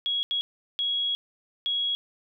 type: tone bursts at uneven times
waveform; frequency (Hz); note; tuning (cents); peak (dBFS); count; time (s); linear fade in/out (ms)
sine; 3322; G#7; 0; -24; 4; 0.06-0.23 / 0.31-0.41 / 0.79-1.15 / 1.66-1.95; 0
effects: none